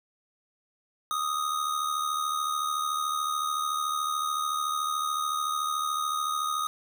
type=tone with amplitude modulation; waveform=square; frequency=1244.5 Hz; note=D#6; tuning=in tune; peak=-25 dBFS; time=1.11-6.67 s; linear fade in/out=0 ms; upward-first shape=sine; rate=73.7 Hz; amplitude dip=60%; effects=none